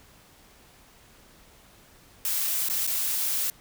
blue noise with dropouts, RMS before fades -27 dBFS, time 2.25-3.5 s, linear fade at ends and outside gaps 1 ms, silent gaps 2.686-2.698 / 2.867-2.874 s, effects pink hiss -55 dBFS RMS until 3.6 s

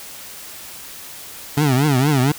25% pulse tone with vibrato, 138.59 Hz, C#3, in tune, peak -10 dBFS, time 1.57-2.32 s, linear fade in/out 5 ms, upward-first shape triangle, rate 4.3 Hz, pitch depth 210 cents each way, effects white hiss -36 dBFS RMS until 2.38 s

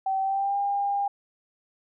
sine tone with pitch glide, 770 to 803.6 Hz, G5 to G5, -31 to +43 cents, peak -23 dBFS, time 0.06-1.08 s, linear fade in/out 5 ms, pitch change +74 cents, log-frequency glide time 0.21-0.57 s, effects none

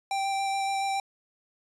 square tone with vibrato, 784 Hz, G5, in tune, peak -27 dBFS, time 0.11-1 s, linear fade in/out 2 ms, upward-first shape square, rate 7.1 Hz, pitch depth 8 cents each way, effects resampled to 22050 Hz

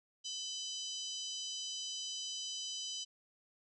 harmonic tone with a mistuned harmonic, 990 Hz, B5, 4 cents sharp, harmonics 3 / 4 / 5 / 6 / 7 / 8, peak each -43 / -48 / -46 / -46 / -53 / -54 dBFS, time 0.24-3.05 s, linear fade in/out 20 ms, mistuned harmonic 3, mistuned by +43 cents, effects none

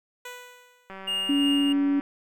10% pulse tone with exponential decay, 493.9 Hz, B4, in tune, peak -27 dBFS, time 0.25-1.17 s, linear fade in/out 5 ms, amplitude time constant 200 ms
click train, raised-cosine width 0.5 ms, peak -26 dBFS, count 214, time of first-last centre 0.9-2.009 s, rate 192 Hz
triangle tone with tremolo, 2834 Hz, F7, 25 cents sharp, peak -23 dBFS, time 1.07-1.73 s, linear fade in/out 10 ms, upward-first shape sine, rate 3 Hz, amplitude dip 35%
sine tone, 282.6 Hz, C#4, 34 cents sharp, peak -20 dBFS, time 1.29-2 s, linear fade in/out 5 ms
effects none

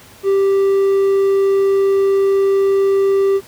triangle tone, 392 Hz, G4, in tune, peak -9 dBFS, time 0.23-3.41 s, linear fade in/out 50 ms, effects pink hiss -42 dBFS RMS until 3.47 s + high-pass 60 Hz 12 dB/octave

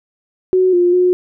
sine tone with pitch steps, 370.9 / 352.9 / 361.8 Hz, F#4 / F4 / F#4, +4 / +18 / -39 cents, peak -9 dBFS, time 0.53-1.13 s, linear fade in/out 0 ms, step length 200 ms, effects none

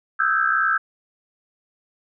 sine tone cluster, 1260 / 1326 / 1512 / 1575 / 1642 Hz, D#6 / E6 / F#6 / G6 / G#6, +21 / +10 / +37 / +8 / -20 cents, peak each -27 / -21 / -25 / -22 / -27 dBFS, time 0.19-0.78 s, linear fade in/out 10 ms, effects none

